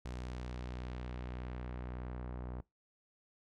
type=tone with low-pass filter sweep; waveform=sawtooth; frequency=61.74 Hz; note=B1; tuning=in tune; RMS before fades=-43 dBFS; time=0.05-2.61 s; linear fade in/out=5 ms; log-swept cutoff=7400 to 1100 Hz; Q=0.84; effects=noise-tail reverb RT60 0.2 s tail -23 dB re dry